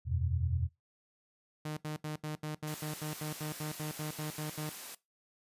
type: chord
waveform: sine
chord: E suspended second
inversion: none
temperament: equal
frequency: 82.41 / 92.5 / 123.47 Hz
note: E2 / F#2 / B2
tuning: 0 / 0 / 0 cents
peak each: -32 / -35 / -35 dBFS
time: 0.05-0.69 s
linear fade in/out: 50 ms
type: tone bursts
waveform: sawtooth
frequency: 152.8 Hz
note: D#3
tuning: 31 cents flat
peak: -32 dBFS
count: 16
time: 1.65-4.695 s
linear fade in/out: 5 ms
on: 120 ms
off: 75 ms
type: high-pass noise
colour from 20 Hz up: white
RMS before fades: -45 dBFS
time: 2.67-4.95 s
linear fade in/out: 5 ms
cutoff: 200 Hz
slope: 12 dB/octave
effects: noise-tail reverb RT60 0.2 s tail -20 dB re dry + resampled to 32000 Hz